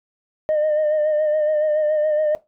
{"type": "tone with vibrato", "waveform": "sine", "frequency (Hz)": 610, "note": "D#5", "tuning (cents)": -34, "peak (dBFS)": -14, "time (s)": [0.49, 2.35], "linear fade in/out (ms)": 0, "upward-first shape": "sine", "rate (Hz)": 7.1, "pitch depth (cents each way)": 37, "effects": ["noise-tail reverb RT60 0.2 s tail -18 dB re dry", "tanh soft clip ceiling -14 dBFS"]}